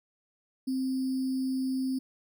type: tone with sample-and-hold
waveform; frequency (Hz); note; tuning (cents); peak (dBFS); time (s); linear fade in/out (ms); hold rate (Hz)
sine; 261.6; C4; 0; -27; 0.67-1.99; 10; 4900
effects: none